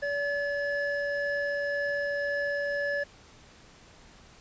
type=tone pair together; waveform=triangle; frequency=573 / 1717.1 Hz; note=D5 / A6; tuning=-43 / -43 cents; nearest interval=octave + perfect fifth; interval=1900 cents; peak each=-28 / -29 dBFS; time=0.02-3.04 s; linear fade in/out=10 ms; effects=pink hiss -54 dBFS RMS until 4.4 s + resampled to 16000 Hz